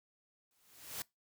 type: noise with exponential growth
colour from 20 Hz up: white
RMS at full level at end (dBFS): -39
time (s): 0.51-1.02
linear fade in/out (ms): 1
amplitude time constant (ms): 110
effects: noise-tail reverb RT60 0.2 s tail -23 dB re dry